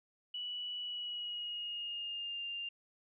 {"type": "tone with pitch glide", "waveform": "sine", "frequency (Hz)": [2948, 2797], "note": ["F#7", "F7"], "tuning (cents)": [-7, 2], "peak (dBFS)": -38, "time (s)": [0.34, 2.69], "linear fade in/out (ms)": 5, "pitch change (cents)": -91, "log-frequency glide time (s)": [0.8, 2.42], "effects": []}